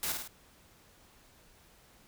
white noise with echo, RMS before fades -34 dBFS, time 0.03-0.12 s, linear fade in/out 0 ms, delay 52 ms, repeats 3, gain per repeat -4 dB, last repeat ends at 0.276 s, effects pink hiss -61 dBFS RMS until 2.07 s

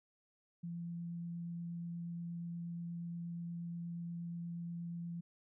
sine tone with vibrato, 170.6 Hz, F3, 40 cents flat, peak -40 dBFS, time 0.63-5.21 s, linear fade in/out 10 ms, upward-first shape triangle, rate 8.4 Hz, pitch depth 8 cents each way, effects none

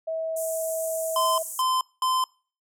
sine tone, 646 Hz, E5, 35 cents flat, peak -26 dBFS, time 0.07-1.43 s, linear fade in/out 10 ms
white high-pass noise, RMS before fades -31 dBFS, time 0.36-1.62 s, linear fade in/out 10 ms, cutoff 6800 Hz, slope 48 dB/octave
square tone bursts, 1031 Hz, C6, 26 cents flat, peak -22 dBFS, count 3, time 1.16-2.24 s, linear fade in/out 2 ms, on 220 ms, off 210 ms
effects noise-tail reverb RT60 0.4 s tail -25 dB re dry + low-pass 12000 Hz 12 dB/octave

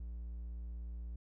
triangle tone, 58.2 Hz, A#1, 2 cents flat, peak -39 dBFS, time 0-1.16 s, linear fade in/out 5 ms, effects none

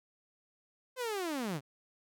sawtooth linear sweep, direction down, 523.3 to 126.2 Hz, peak -30 dBFS, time 0.96-1.61 s, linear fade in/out 50 ms, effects none

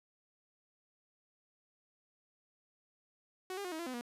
sawtooth tone with pitch steps, 371.7 / 402.2 / 360.8 / 317.7 / 341 / 254.7 / 239.8 Hz, F#4 / G4 / F#4 / D#4 / F4 / C4 / A#3, +8 / +44 / -44 / +36 / -41 / -46 / +49 cents, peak -35 dBFS, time 3.5-4.011 s, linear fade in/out 2 ms, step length 73 ms, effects resampled to 32000 Hz

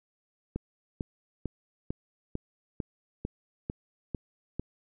click train, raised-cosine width 3 ms, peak -19 dBFS, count 10, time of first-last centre 0.56-4.596 s, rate 2.23 Hz, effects none

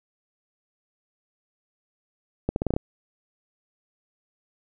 accelerating click train, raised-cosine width 2 ms, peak -10 dBFS, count 7, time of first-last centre 2.49-2.765 s, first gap 71 ms, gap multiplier 0.82, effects none

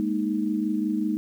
sine chord, Ab suspended second, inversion none, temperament equal, 207.7 / 233.1 / 311.1 Hz, Ab3 / Bb3 / Eb4, 0 / 0 / 0 cents, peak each -27 / -29 / -26 dBFS, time 0-1.17 s, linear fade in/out 0 ms, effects 9-bit

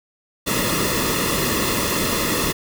pink noise with comb filter, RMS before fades -21 dBFS, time 0.46-2.53 s, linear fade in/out 20 ms, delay 1.3 ms, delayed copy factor -0.75, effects none

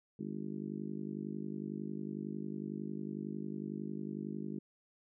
harmonic tone, 51 Hz, G#1, 31 cents flat, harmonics 3 / 4 / 5 / 6 / 7 / 8, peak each -46 / -41 / -47 / -46 / -47 / -52 dBFS, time 0.19-4.59 s, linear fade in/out 5 ms, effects none

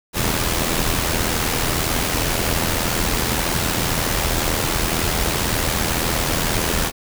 pink noise with amplitude modulation, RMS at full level -18 dBFS, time 0.13-6.92 s, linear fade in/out 50 ms, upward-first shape sine, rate 81.9 Hz, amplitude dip 55%, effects none

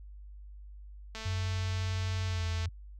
click train, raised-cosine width 0.2 ms, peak -25 dBFS, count 334, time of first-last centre 1.15-2.657 s, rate 221 Hz
sine tone with pitch glide, 93.1 to 85.37 Hz, F#2 to F2, +11 to -39 cents, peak -30 dBFS, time 1.25-2.69 s, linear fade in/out 10 ms, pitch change -150 cents, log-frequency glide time 2.27-2.44 s
effects added 50 Hz sine -45 dBFS peak until 2.99 s

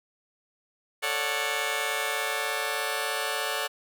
10% pulse chord, D major seventh, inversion second, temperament just, 440.5 / 550.6 / 587.3 / 734.2 Hz, A4 / C#5 / D5 / F#5, +2 / -12 / 0 / -14 cents, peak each -25 dBFS, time 1.02-3.68 s, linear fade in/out 20 ms, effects none

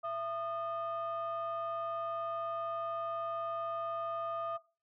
sine tone pair together, 668.2 / 1224 Hz, E5 / D#6, +23 / -29 cents, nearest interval minor seventh, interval 1048 cents, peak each -36 / -36 dBFS, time 0.03-4.58 s, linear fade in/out 20 ms, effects noise-tail reverb RT60 0.3 s tail -18 dB re dry + tanh soft clip ceiling -30 dBFS

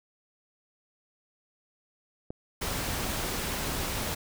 clicks, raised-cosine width 2 ms, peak -23 dBFS, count 2, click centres 2.305 / 3.053 s
pink noise, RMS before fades -32 dBFS, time 2.61-4.15 s, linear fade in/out 10 ms
effects none

